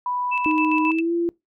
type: tone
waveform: sine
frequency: 987.8 Hz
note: B5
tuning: in tune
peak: -22 dBFS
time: 0.06-0.91 s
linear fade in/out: 2 ms
type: tone with tremolo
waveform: sine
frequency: 2637 Hz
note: E7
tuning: in tune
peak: -22 dBFS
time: 0.31-1.01 s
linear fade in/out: 20 ms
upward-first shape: square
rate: 7.4 Hz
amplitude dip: 65%
type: tone with pitch glide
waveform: sine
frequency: 311.1 to 341.2 Hz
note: D#4 to F4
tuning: 0 to -40 cents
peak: -19 dBFS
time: 0.46-1.29 s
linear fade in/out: 0 ms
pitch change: +160 cents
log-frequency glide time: 0.83-1.13 s
effects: noise-tail reverb RT60 0.2 s tail -24 dB re dry